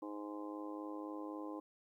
harmonic tone, 103.83 Hz, G#2, in tune, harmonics 3 / 4 / 5 / 6 / 7 / 8 / 9 / 10, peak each -44 / -53 / -50 / -59 / -61 / -54 / -61 / -52 dBFS, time 0.02-1.6 s, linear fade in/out 5 ms, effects 13-bit

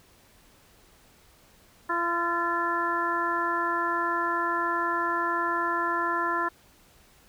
harmonic tone with a mistuned harmonic, 341.4 Hz, F4, 39 cents flat, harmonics 1 / 2 / 3 / 4 / 5, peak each -33 / -36 / -28 / -30 / -31 dBFS, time 1.89-6.49 s, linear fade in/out 10 ms, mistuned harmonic 5, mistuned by +33 cents, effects pink hiss -58 dBFS RMS until 7.28 s

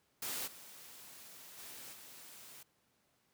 white noise with level steps, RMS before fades -40 / -54 / -50 / -54 dBFS, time 0.22-2.63 s, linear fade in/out 5 ms, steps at 0.46 / 1.57 / 1.92 s, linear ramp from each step 20 ms, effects pink hiss -75 dBFS RMS until 3.33 s + high-pass 100 Hz 12 dB/octave

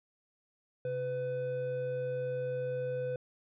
triangle tone pair together, 132.71 / 502 Hz, C3 / B4, +25 / +28 cents, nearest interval octave + major seventh, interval 2303 cents, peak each -38 / -31 dBFS, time 0.85-3.16 s, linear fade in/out 2 ms, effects resampled to 8000 Hz

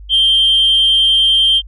sine tone with amplitude modulation, 3155 Hz, G7, 10 cents sharp, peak -5 dBFS, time 0.09-1.62 s, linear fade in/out 50 ms, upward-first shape sine, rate 253 Hz, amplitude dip 45%, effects tanh soft clip ceiling -4 dBFS + added 50 Hz sine -31 dBFS peak until 1.67 s

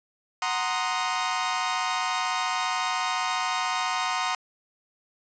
sawtooth chord, C half-diminished seventh, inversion second, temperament equal, 740 / 932.3 / 1046.5 / 1244.5 Hz, Gb5 / Bb5 / C6 / Eb6, 0 / 0 / 0 / 0 cents, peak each -27 dBFS, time 0.42-4.35 s, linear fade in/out 2 ms, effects resampled to 16000 Hz + 8-bit

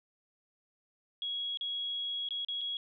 sine tone with dropouts, 3322 Hz, G#7, in tune, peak -33 dBFS, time 1.22-2.77 s, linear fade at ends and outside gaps 1 ms, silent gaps 1.573-1.61 / 2.288-2.307 / 2.448-2.485 / 2.61-2.614 s, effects none

